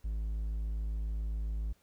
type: tone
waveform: triangle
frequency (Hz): 53.6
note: A1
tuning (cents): -45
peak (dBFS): -30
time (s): 0.04-1.73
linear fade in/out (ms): 10
effects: pink hiss -70 dBFS RMS until 1.82 s